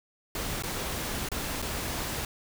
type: noise with dropouts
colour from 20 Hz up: pink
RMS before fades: -33 dBFS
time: 0.35-2.25 s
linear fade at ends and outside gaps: 2 ms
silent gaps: 0.624-0.635 / 1.288-1.316 / 1.619-1.624 s
effects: none